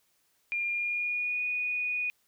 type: tone with pitch glide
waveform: sine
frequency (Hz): 2404 to 2469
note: D7 to D#7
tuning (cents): +40 to -14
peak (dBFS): -28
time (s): 0.52-2.1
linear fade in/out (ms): 0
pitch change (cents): +46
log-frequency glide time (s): 0.69-1.43
effects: white hiss -71 dBFS RMS until 2.27 s